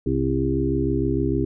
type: harmonic tone with a mistuned harmonic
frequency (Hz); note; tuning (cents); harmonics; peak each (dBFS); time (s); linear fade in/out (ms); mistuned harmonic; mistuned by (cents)
66.6; C2; +31; 1 / 2 / 4 / 5 / 6; -27 / -26 / -25 / -25 / -26; 0.06-1.45; 5; 1; -22
effects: none